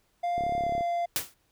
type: tone with pitch glide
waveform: triangle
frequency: 698.5 to 691.3 Hz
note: F5 to F5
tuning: 0 to -18 cents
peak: -24 dBFS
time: 0.23-1.06 s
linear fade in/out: 10 ms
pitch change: -18 cents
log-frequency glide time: 0.6-0.66 s
type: click train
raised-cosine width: 2 ms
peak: -24 dBFS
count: 16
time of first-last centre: 0.38-0.809 s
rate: 35 Hz
type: noise with exponential decay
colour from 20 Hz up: white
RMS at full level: -25 dBFS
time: 1.16-1.34 s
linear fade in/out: 0 ms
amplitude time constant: 39 ms
effects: pink hiss -70 dBFS RMS until 1.51 s